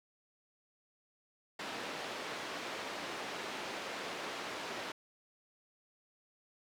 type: band-pass noise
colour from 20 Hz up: pink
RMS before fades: -42 dBFS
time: 1.59-4.92 s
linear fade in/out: 5 ms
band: 350 to 4200 Hz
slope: 12 dB/octave
effects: none